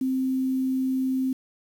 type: tone with quantisation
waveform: sine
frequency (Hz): 261.6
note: C4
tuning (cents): 0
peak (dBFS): -22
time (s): 0.01-1.33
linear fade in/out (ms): 5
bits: 8
effects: none